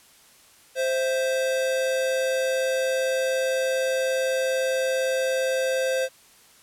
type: tone pair together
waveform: square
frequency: 523.3 / 660.8 Hz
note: C5 / E5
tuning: 0 / +4 cents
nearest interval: major third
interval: 404 cents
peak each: -23 / -33 dBFS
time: 0.75-6.09 s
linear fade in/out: 50 ms
effects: white hiss -54 dBFS RMS until 6.62 s + low-pass 12000 Hz 12 dB/octave